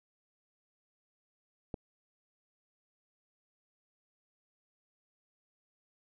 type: click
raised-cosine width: 2 ms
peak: -24 dBFS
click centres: 1.742 s
effects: none